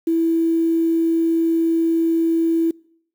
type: tone with quantisation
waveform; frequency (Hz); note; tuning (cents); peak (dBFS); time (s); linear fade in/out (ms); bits
sine; 329.6; E4; 0; -15; 0.07-2.71; 5; 7
effects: noise-tail reverb RT60 0.7 s tail -26 dB re dry